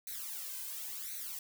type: noise with flanger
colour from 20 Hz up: blue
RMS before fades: -42 dBFS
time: 0.07-1.39 s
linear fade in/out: 2 ms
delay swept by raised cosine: 0.48 to 1.98 ms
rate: 0.94 Hz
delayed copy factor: +0.85
effects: none